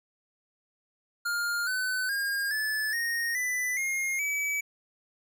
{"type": "tone with pitch steps", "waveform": "square", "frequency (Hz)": [1409, 1510.1, 1618.5, 1734.7, 1859.2, 1992.6, 2136, 2289], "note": ["F6", "F#6", "G#6", "A6", "A#6", "B6", "C7", "D7"], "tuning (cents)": [15, 35, -45, -25, -5, 15, 35, -45], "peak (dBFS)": -28, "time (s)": [1.25, 4.61], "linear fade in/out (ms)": 10, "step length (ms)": 420, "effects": []}